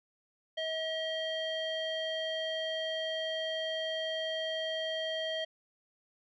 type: tone with low-pass filter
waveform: square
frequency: 639 Hz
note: D#5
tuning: 46 cents sharp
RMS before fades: -35 dBFS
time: 0.57-5.45 s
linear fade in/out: 10 ms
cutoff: 3200 Hz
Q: 4.1
effects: none